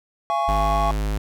triangle chord, Db major, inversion first, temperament equal with one note detuned, 682.9 / 830.6 / 1108.7 Hz, F5 / Ab5 / Db6, -39 / 0 / 0 cents, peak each -22 dBFS, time 0.3-0.91 s, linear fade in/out 0 ms
square tone, 51.91 Hz, G#1, in tune, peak -22 dBFS, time 0.48-1.18 s, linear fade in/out 5 ms
effects none

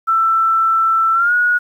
sine tone with pitch glide, 1332 to 1452.6 Hz, E6 to F#6, +18 to -32 cents, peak -11 dBFS, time 0.07-1.59 s, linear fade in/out 20 ms, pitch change +150 cents, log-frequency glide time 1.14-1.33 s, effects 8-bit

